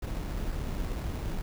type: noise with sample-and-hold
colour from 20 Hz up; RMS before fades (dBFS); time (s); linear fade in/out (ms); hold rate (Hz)
brown; -33; 0.02-1.42; 5; 3150
effects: none